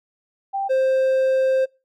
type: tone pair in turn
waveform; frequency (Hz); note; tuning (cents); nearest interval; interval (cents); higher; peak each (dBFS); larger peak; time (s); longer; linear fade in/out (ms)
sine / triangle; 786 / 526.1; G5 / C5; +4 / +9; perfect fifth; 695; first; -21 / -14; second; 0.53-0.69 / 0.69-1.66; second; 20
effects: noise-tail reverb RT60 0.3 s tail -26 dB re dry